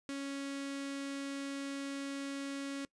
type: tone with notch filter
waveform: sawtooth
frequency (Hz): 277.2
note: C#4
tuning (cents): 0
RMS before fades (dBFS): -40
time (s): 0.09-2.85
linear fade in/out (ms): 0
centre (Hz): 780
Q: 1.2
effects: noise-tail reverb RT60 0.1 s tail -22 dB re dry + resampled to 22050 Hz